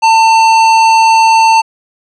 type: tone with hard clipping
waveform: sine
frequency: 896 Hz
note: A5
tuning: 31 cents sharp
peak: -6 dBFS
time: 0.02-1.62 s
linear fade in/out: 20 ms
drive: 13 dB
effects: resampled to 32000 Hz